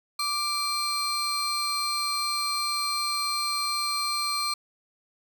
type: tone pair together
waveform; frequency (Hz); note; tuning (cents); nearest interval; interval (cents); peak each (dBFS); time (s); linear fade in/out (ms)
35% pulse; 1174.7 / 4186; D6 / C8; 0 / 0; octave + minor seventh; 2200; -27; 0.19-4.54; 5
effects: none